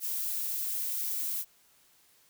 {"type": "noise", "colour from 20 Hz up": "violet", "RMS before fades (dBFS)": -33, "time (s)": [0, 1.45], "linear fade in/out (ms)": 50, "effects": ["white hiss -64 dBFS RMS until 2.29 s"]}